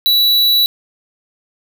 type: tone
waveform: square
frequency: 3934 Hz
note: B7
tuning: 7 cents flat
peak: -10 dBFS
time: 0.06-0.66 s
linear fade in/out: 0 ms
effects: none